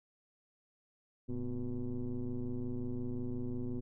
sine tone with frequency modulation, 130.81 Hz, C3, in tune, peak -33 dBFS, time 1.28-3.81 s, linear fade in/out 20 ms, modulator 118 Hz, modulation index 1.8, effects tanh soft clip ceiling -31 dBFS

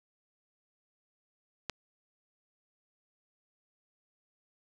click, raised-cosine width 0.2 ms, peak -16 dBFS, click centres 1.697 s, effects none

